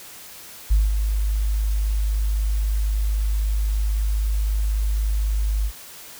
sine tone with ADSR envelope, 51.91 Hz, G#1, in tune, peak -11 dBFS, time 0.7-5.72 s, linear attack 17 ms, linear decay 190 ms, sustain -7 dB, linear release 68 ms, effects tanh soft clip ceiling -9 dBFS + white hiss -41 dBFS RMS until 6.19 s

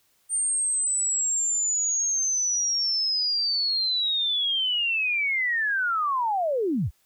sine linear sweep, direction down, 8850 to 49 Hz, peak -22 dBFS, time 0.29-6.91 s, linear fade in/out 50 ms, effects white hiss -66 dBFS RMS until 7.05 s

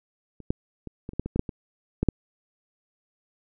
clicks, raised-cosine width 3 ms, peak -30 / -10 / -23 / -21 / -28 / -13 / -18 / -14 / -8 / -20 / -10 / -6 dBFS, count 12, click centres 0.403 / 0.505 / 0.873 / 1.091 / 1.134 / 1.196 / 1.26 / 1.36 / 1.394 / 1.492 / 2.03 / 2.087 s, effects none

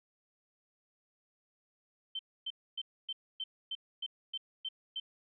sine tone bursts, 3100 Hz, G7, 20 cents flat, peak -35 dBFS, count 10, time 2.15-5 s, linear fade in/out 5 ms, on 42 ms, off 270 ms, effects none

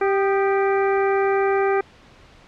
harmonic tone with a mistuned harmonic, 392 Hz, G4, in tune, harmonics 1 / 2 / 3 / 4 / 5 / 6, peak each -18 / -24 / -28 / -30 / -32 / -34 dBFS, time 0.01-1.81 s, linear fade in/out 5 ms, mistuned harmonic 3, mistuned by +65 cents, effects pink hiss -49 dBFS RMS until 2.47 s + low-pass 4000 Hz 12 dB/octave

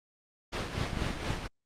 pink noise with tremolo, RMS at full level -32 dBFS, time 0.52-1.48 s, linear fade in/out 20 ms, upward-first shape sine, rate 4.2 Hz, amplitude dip 50%
clicks, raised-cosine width 5 ms, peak -21 dBFS, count 8, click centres 0.78 / 0.814 / 0.932 / 0.972 / 1.022 / 1.066 / 1.106 / 1.306 s
effects low-pass 5000 Hz 12 dB/octave + Opus 48 kbps

